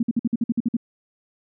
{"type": "tone bursts", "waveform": "sine", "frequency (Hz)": 233.1, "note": "A#3", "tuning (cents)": 0, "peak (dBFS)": -17, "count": 10, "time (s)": [0, 0.768], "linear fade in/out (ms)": 5, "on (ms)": 30, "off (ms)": 52, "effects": []}